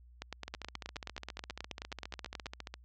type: two click trains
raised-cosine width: 0.2 ms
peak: -24 / -22 dBFS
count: 34 / 22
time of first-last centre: 0.48-2.74 / 0.22-2.459 s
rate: 14.6 / 9.38 Hz
effects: added 60 Hz sine -55 dBFS peak until 2.84 s + low-pass 6000 Hz 12 dB/octave